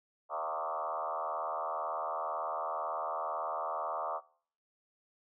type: tone with frequency modulation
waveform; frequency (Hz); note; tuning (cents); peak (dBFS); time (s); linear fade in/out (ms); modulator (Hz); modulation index
sine; 910; A#5; -42; -33; 0.29-4.21; 50; 78; 4.3
effects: noise-tail reverb RT60 0.5 s tail -21 dB re dry